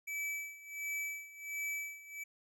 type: tone with tremolo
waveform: square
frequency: 2303 Hz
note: D7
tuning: 34 cents flat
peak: -36 dBFS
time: 0.07-2.24 s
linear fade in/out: 10 ms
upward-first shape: sine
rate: 1.4 Hz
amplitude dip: 85%
effects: none